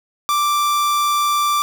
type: tone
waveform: 45% pulse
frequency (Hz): 1174.7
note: D6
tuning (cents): 0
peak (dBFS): -15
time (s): 0.29-1.62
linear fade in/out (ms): 0
effects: none